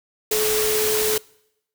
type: tone in noise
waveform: sine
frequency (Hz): 430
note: A4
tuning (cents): -40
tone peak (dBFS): -21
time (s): 0.31-1.18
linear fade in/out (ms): 5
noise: white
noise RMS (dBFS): -23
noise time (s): 0.31-1.18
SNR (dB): -1
effects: noise-tail reverb RT60 0.8 s tail -24 dB re dry